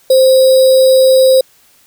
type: tone with sample-and-hold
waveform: sine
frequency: 523.3 Hz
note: C5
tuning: in tune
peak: -4 dBFS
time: 0.1-1.41 s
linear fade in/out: 5 ms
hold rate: 4410 Hz
effects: white hiss -49 dBFS RMS until 1.86 s